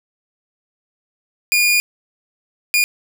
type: tone bursts at uneven times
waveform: sawtooth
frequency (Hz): 2431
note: D#7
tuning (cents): -41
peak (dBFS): -9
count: 2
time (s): 1.52-1.8 / 2.74-2.84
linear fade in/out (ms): 0
effects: none